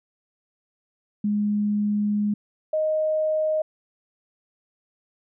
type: tone pair in turn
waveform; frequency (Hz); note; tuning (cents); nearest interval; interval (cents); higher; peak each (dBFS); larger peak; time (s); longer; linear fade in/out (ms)
sine; 207.7 / 622.4; G#3 / D#5; 0 / 0; octave + perfect fifth; 1900; second; -20; neither; 1.24-2.34 / 2.73-3.62; first; 5
effects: none